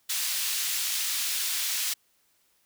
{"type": "high-pass noise", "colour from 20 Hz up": "pink", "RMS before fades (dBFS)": -29, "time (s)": [0.09, 1.94], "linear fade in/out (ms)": 10, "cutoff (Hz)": 3100, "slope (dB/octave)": 12, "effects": ["white hiss -68 dBFS RMS until 2.65 s"]}